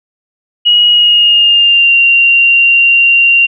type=tone with pitch glide; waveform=sine; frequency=2899 to 2766 Hz; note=F#7 to F7; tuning=-36 to -17 cents; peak=-4 dBFS; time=0.65-3.47 s; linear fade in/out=20 ms; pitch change=-81 cents; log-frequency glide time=0.91-1.95 s; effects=none